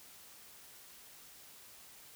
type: silence
effects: white hiss -56 dBFS RMS until 2.15 s